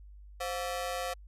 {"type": "ring-modulated tone", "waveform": "sawtooth", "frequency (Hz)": 619, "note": "D#5", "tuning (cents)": -9, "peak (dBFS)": -26, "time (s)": [0.4, 1.14], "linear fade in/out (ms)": 10, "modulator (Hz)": 95.7, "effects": ["added 50 Hz sine -48 dBFS peak until 1.27 s", "resampled to 32000 Hz"]}